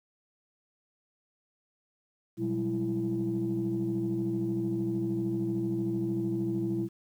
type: tone cluster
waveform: sine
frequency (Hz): 122.3 / 185.5 / 198.6 / 333.1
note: B2 / F#3 / G3 / E4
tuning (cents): -16 / +5 / +23 / +18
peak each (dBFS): -34 / -36 / -35 / -29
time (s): 2.37-6.89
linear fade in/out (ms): 50
effects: tanh soft clip ceiling -21 dBFS + 10-bit